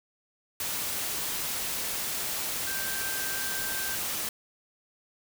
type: tone in noise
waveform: sine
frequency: 1568 Hz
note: G6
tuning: in tune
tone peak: -36 dBFS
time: 2.67-3.95 s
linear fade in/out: 2 ms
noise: white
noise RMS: -32 dBFS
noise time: 0.6-4.29 s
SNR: -7 dB
effects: none